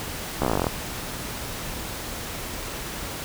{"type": "slowing click train", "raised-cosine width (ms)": 1, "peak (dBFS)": -8, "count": 14, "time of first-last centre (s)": [0.42, 0.668], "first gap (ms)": 14, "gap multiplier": 1.05, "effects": ["pink hiss -33 dBFS RMS until 3.24 s"]}